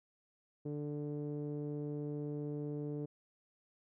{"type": "tone with low-pass filter", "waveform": "sawtooth", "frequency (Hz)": 147.4, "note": "D3", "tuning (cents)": 7, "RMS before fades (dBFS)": -40, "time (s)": [0.65, 3.06], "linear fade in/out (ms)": 10, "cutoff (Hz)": 400, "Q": 3.4, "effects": []}